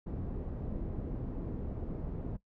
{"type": "low-pass noise", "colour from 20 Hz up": "pink", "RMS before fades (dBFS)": -38, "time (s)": [0.06, 2.37], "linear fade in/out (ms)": 10, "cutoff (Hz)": 360, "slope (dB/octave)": 12, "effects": ["noise-tail reverb RT60 0.1 s tail -18 dB re dry"]}